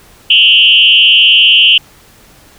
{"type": "tone with frequency modulation", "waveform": "sine", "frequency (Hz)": 2960, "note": "F#7", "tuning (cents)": 0, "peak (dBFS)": -3, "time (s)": [0.3, 1.78], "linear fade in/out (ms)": 5, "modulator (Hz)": 205, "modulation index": 1.2, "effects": ["pink hiss -42 dBFS RMS until 2.58 s"]}